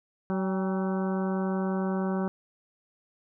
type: harmonic tone with a mistuned harmonic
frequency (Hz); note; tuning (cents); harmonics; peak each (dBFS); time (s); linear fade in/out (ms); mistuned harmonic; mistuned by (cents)
189.2; F#3; +39; 1 / 2 / 3 / 4 / 5 / 6 / 7 / 8; -27 / -33 / -37 / -39 / -41 / -43 / -44 / -45; 0.3-2.28; 0; 4; +58
effects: none